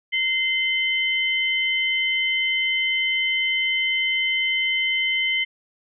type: tone pair together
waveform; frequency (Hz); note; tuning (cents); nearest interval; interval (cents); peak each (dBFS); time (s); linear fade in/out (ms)
sine; 2072 / 3062; C7 / G7; -17 / -41; perfect fifth; 676; -21 / -24; 0.12-5.45; 20
effects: none